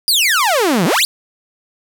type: exponential two-way sweep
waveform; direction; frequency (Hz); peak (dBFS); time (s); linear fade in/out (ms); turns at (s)
sawtooth; down then up; 5030 to 155.56 to 5030; -8; 0.08-1.05; 0; 0.85
effects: none

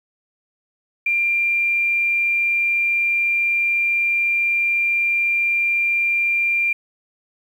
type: tone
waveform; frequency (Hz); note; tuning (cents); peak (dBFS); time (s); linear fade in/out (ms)
sine; 2382; D7; +24; -16; 1.06-6.73; 5
effects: 8-bit

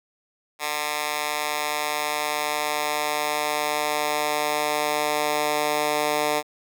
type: tone with high-pass filter sweep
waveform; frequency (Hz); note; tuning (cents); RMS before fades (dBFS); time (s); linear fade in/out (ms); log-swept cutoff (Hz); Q
10% pulse; 149.6; D3; +32; -25; 0.59-6.43; 50; 1100 to 500; 0.81
effects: none

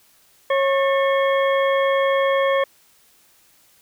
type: harmonic tone with a mistuned harmonic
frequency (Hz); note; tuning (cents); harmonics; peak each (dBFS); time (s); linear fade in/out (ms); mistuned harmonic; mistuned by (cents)
546; C#5; -26; 1 / 2 / 3 / 4 / 6; -17 / -23 / -27 / -29 / -33; 0.5-2.64; 5; 3; +150
effects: white hiss -56 dBFS RMS until 3.81 s

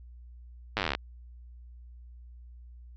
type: slowing click train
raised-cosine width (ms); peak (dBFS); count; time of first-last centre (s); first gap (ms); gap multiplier
0.3; -12; 16; 0.77-0.95; 9; 1.04
effects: added 60 Hz sine -46 dBFS peak until 2.96 s + resampled to 16000 Hz

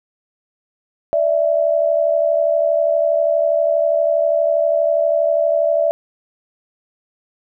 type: tone pair together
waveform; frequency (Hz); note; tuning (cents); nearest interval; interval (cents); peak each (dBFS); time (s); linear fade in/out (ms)
sine; 587.3 / 659.7; D5 / E5; 0 / +1; major second; 201; -16; 1.13-5.91; 0
effects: none

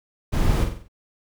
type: noise with echo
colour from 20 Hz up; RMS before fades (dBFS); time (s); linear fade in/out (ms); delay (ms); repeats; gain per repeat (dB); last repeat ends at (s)
brown; -20; 0.32-0.65; 20; 47; 5; -6; 0.885
effects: none

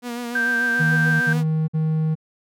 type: tone with vibrato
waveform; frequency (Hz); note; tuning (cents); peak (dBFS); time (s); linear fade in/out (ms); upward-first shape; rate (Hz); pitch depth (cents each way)
sawtooth; 240; B3; -49; -23; 0.02-1.44; 50; sine; 6.8; 34
type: tone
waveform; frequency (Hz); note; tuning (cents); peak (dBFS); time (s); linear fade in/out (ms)
sine; 1568; G6; 0; -18; 0.35-1.33; 5
type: tone bursts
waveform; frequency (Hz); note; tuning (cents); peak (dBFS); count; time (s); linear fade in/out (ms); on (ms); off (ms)
triangle; 157.5; D#3; +21; -16; 3; 0.79-2.154; 20; 420; 52
effects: none

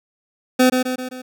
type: tone with echo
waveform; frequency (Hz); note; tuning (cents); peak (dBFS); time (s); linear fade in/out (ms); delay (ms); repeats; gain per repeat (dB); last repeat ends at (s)
25% pulse; 254.7; C4; -46; -7; 0.59-0.7; 10; 130; 4; -5; 1.22
effects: none

